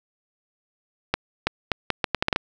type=accelerating click train; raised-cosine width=0.3 ms; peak=-4 dBFS; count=10; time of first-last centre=1.14-2.361 s; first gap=330 ms; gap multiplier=0.75; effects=none